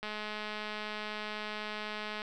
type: click train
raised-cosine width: 0.3 ms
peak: -23 dBFS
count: 465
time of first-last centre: 0.03-2.219 s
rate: 212 Hz
effects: none